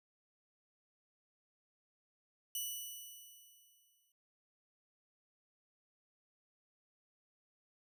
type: tone with exponential decay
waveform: 5% pulse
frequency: 2960 Hz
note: F#7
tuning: in tune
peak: -28 dBFS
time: 2.55-4.12 s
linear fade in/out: 2 ms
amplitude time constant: 340 ms
effects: none